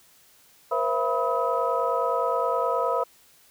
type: tone cluster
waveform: sine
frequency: 477.4 / 527 / 672 / 984 / 1273 Hz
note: A#4 / C5 / E5 / B5 / D#6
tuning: +41 / +12 / +33 / -7 / +39 cents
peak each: -28 dBFS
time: 0.71-3.04 s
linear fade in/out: 10 ms
effects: tanh soft clip ceiling -10 dBFS + white hiss -57 dBFS RMS until 3.5 s